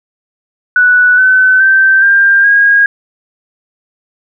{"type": "tone with pitch steps", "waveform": "sine", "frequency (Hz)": [1480, 1517.2, 1555.4, 1594.5, 1634.6], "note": ["F#6", "F#6", "G6", "G6", "G#6"], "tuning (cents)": [0, 43, -14, 29, -28], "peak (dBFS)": -4, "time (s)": [0.76, 2.86], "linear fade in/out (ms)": 2, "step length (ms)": 420, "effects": []}